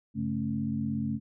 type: tone cluster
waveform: sine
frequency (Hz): 97.2 / 139.9 / 218.8 / 275.3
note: G2 / C#3 / A3 / C#4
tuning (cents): -14 / +16 / -9 / -12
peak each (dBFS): -39 / -35 / -30 / -36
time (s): 0.14-1.2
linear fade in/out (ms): 50
effects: none